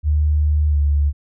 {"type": "tone with pitch glide", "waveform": "sine", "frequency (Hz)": [75.2, 72.51], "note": ["D2", "D2"], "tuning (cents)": [42, -22], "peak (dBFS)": -13, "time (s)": [0.03, 1.13], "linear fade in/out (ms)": 50, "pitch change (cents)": -64, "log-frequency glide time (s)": [0.68, 0.78], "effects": []}